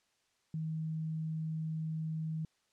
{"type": "tone", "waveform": "sine", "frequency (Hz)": 158.7, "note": "D#3", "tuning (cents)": 35, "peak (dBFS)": -34, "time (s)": [0.54, 2.45], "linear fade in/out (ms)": 2, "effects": ["white hiss -75 dBFS RMS until 2.72 s", "low-pass 7000 Hz 12 dB/octave"]}